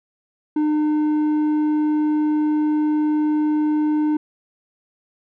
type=tone with low-pass filter; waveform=square; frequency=303.2 Hz; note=D#4; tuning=45 cents flat; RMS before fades=-19 dBFS; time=0.56-4.17 s; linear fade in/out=5 ms; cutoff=670 Hz; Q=0.65; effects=none